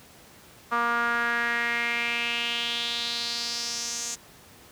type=tone with band-pass filter sweep; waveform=sawtooth; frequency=236.1 Hz; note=A#3; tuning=22 cents sharp; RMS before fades=-28 dBFS; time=0.71-4.16 s; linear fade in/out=20 ms; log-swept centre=1200 to 6800 Hz; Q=4.1; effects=pink hiss -51 dBFS RMS until 4.71 s + high-pass 80 Hz 12 dB/octave